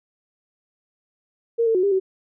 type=tone with pitch steps; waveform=sine; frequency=463.8 / 450.6 / 367.1 / 400.3 / 379.7 Hz; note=A#4 / A4 / F#4 / G4 / F#4; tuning=-9 / +41 / -14 / +36 / +45 cents; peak=-16 dBFS; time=1.58-2 s; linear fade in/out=20 ms; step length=84 ms; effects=none